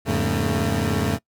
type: tone cluster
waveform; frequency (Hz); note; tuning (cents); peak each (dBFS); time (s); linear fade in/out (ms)
20% pulse; 84.7 / 104 / 137.9 / 225.3; E2 / G#2 / C#3 / A3; +48 / +3 / -9 / +41; -21; 0.05-1.19; 50
effects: noise-tail reverb RT60 0.1 s tail -22 dB re dry